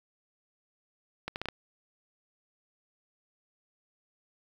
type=accelerating click train; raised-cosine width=0.3 ms; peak=-18 dBFS; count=5; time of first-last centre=1.28-1.486 s; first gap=79 ms; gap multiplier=0.72; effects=8-bit